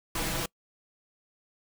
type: noise with comb filter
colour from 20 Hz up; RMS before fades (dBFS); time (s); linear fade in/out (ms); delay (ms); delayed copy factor
pink; -31; 0.15-0.46; 5; 6.1; +0.75
effects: noise-tail reverb RT60 0.1 s tail -25 dB re dry